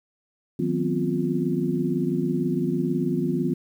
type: tone cluster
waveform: sine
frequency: 157.2 / 183.4 / 244.9 / 263 / 352 Hz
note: D#3 / F#3 / B3 / C4 / F4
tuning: +18 / -15 / -14 / +9 / +14 cents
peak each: -28 dBFS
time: 0.59-3.54 s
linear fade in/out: 5 ms
effects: 9-bit